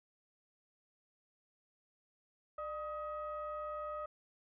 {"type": "ring-modulated tone", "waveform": "triangle", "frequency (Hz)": 329.6, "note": "E4", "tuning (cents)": 0, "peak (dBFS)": -34, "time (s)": [2.58, 4.06], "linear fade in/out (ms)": 5, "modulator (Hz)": 930, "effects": ["resampled to 8000 Hz"]}